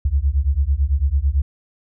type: beating tone pair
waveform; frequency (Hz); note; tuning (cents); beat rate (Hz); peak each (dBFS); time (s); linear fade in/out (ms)
sine; 65.41 / 74.41; C2 / D2; 0 / +23; 9; -18; 0.05-1.42; 5
effects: none